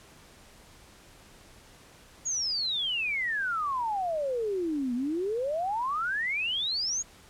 sine exponential two-way sweep, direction down then up, 6840 to 235.8 to 6840 Hz, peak -27 dBFS, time 2.25-7.03 s, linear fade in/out 20 ms, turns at 4.94 s, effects pink hiss -54 dBFS RMS until 7.29 s + low-pass 11000 Hz 12 dB/octave

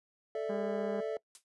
triangle chord, A suspended fourth, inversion none, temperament equal, 440 / 587.3 / 659.3 Hz, A4 / D5 / E5, 0 / 0 / 0 cents, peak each -33 / -37 / -37 dBFS, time 0.35-1.17 s, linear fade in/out 2 ms
harmonic tone, 202.5 Hz, G#3, 43 cents flat, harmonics 1 / 2 / 3 / 4 / 5 / 6 / 7 / 8, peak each -38 / -41 / -50 / -49 / -53 / -56 / -58 / -54 dBFS, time 0.49-1.01 s, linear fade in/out 10 ms
blue noise with exponential decay, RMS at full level -43 dBFS, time 1.35-1.44 s, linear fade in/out 1 ms, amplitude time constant 18 ms
effects noise-tail reverb RT60 0.1 s tail -22 dB re dry + resampled to 24000 Hz

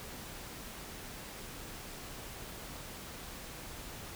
silence, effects pink hiss -46 dBFS RMS until 4.15 s

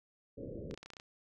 white low-pass noise, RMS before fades -44 dBFS, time 0.37-0.75 s, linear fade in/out 10 ms, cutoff 570 Hz, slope 96 dB/octave
clicks, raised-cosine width 0.2 ms, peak -32 dBFS, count 9, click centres 0.711 / 0.742 / 0.776 / 0.83 / 0.86 / 0.903 / 0.935 / 0.968 / 0.999 s
effects none

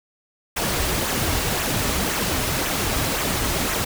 pink noise with flanger, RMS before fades -23 dBFS, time 0.56-3.85 s, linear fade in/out 10 ms, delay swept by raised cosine 0.2 to 5.9 ms, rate 1.9 Hz, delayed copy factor -0.5, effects none

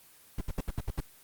brown noise bursts, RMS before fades -30 dBFS, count 7, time 0.38-1.005 s, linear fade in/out 5 ms, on 31 ms, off 68 ms, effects white hiss -57 dBFS RMS until 1.23 s + Opus 24 kbps

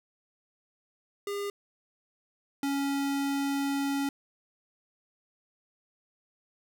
square tone pair in turn, 404.3 / 278.6 Hz, G#4 / C#4, -46 / +9 cents, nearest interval tritone, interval 645 cents, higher first, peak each -32 / -28 dBFS, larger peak second, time 1.27-1.5 / 2.63-4.09 s, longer second, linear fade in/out 2 ms, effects none

